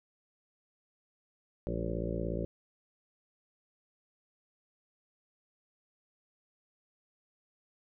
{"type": "harmonic tone with a mistuned harmonic", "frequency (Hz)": 56.9, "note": "A#1", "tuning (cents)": -41, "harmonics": [1, 2, 3, 4, 5, 6, 7, 8, 9, 10], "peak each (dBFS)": [-38, -41, -39, -43, -44, -41, -42, -45, -42, -42], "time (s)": [1.67, 2.45], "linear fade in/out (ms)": 0, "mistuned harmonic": 4, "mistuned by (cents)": -88, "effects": []}